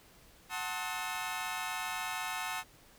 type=chord; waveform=20% pulse; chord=F# diminished seventh; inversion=none; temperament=just; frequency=740 / 888 / 1065.6 / 1278.7 Hz; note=F#5 / A5 / C6 / Eb6; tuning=0 / +16 / +31 / +47 cents; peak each=-36 / -35 / -38 / -36 dBFS; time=0.49-2.64 s; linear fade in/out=50 ms; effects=pink hiss -60 dBFS RMS until 2.98 s